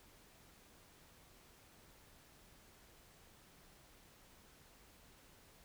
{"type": "silence", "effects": ["pink hiss -64 dBFS RMS until 5.64 s"]}